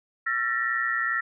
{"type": "tone cluster", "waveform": "sine", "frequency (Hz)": [1354, 1782, 1904], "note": ["E6", "A6", "A#6"], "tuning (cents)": [46, 22, 36], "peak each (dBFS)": -28, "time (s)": [0.26, 1.21], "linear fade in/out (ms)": 10, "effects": []}